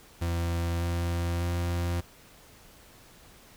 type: tone with pitch steps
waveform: 40% pulse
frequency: 85 / 85.79 / 86.59 Hz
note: F2 / F2 / F2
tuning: -46 / -30 / -14 cents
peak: -26 dBFS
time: 0.21-2.01 s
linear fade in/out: 10 ms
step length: 600 ms
effects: pink hiss -54 dBFS RMS until 3.56 s